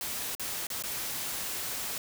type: noise with dropouts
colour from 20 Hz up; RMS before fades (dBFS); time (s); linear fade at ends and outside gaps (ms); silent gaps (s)
white; -35; 0.01-1.98; 1; 0.351-0.396 / 0.669-0.702 / 0.824-0.837
effects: none